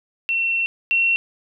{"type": "tone pair in turn", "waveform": "sine", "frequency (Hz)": [2711, 2722], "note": ["E7", "F7"], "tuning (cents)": [48, -45], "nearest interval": "unison", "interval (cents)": 7, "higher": "second", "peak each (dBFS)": [-18, -15], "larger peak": "second", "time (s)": [[0.29, 0.66], [0.91, 1.16]], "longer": "first", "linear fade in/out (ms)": 0, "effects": []}